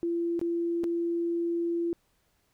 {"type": "tone with dropouts", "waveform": "sine", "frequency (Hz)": 340, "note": "F4", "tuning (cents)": -46, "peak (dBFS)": -26, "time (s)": [0.03, 1.93], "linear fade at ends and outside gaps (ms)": 0, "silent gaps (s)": [[0.393, 0.414], [0.836, 0.841]], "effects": ["pink hiss -71 dBFS RMS until 2.53 s"]}